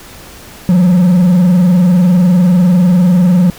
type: tone with vibrato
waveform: triangle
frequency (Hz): 179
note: F3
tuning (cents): +43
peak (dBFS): -3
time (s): 0.69-3.5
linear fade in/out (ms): 0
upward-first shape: triangle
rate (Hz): 20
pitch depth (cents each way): 130
effects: pink hiss -34 dBFS RMS until 3.58 s